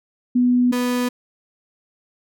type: tone pair in turn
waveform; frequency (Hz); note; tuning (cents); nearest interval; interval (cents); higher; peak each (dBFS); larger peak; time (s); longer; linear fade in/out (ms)
sine / 35% pulse; 246.9 / 246.9; B3 / B3; 0 / 0; unison; 0; neither; -13 / -17; first; 0.35-0.72 / 0.72-1.09; neither; 10
effects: none